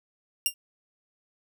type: tone with exponential decay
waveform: 10% pulse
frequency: 2794 Hz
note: F7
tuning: in tune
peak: -9 dBFS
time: 0.46-0.54 s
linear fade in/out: 1 ms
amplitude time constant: 17 ms
effects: none